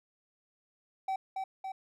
triangle tone with echo, 767 Hz, G5, 38 cents flat, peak -28 dBFS, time 1.08-1.16 s, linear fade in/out 5 ms, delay 280 ms, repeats 2, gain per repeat -3 dB, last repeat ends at 1.72 s, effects none

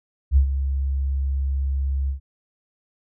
sine tone with ADSR envelope, 68.1 Hz, C#2, 30 cents flat, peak -10 dBFS, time 0.31-2.2 s, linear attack 55 ms, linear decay 94 ms, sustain -10 dB, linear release 110 ms, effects none

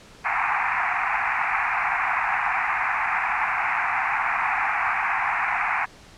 pink band-pass noise, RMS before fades -24 dBFS, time 0.24-5.86 s, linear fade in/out 20 ms, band 730 to 2500 Hz, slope 96 dB/octave, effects pink hiss -48 dBFS RMS until 6.17 s + low-pass 7000 Hz 12 dB/octave

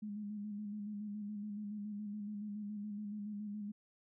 sine tone with vibrato, 207.7 Hz, G#3, in tune, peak -40 dBFS, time 0.02-3.72 s, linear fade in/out 10 ms, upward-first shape square, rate 7.1 Hz, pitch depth 33 cents each way, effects none

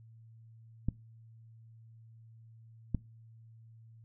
clicks, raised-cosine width 5 ms, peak -18 dBFS, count 2, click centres 0.886 / 2.947 s, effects noise-tail reverb RT60 0.3 s tail -22 dB re dry + added 113 Hz sine -53 dBFS peak until 4.04 s

